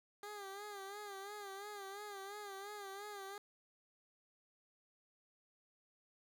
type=tone with vibrato; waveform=15% pulse; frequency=402.9 Hz; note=G4; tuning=48 cents sharp; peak=-40 dBFS; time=0.23-3.38 s; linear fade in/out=2 ms; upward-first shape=sine; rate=2.9 Hz; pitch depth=72 cents each way; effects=none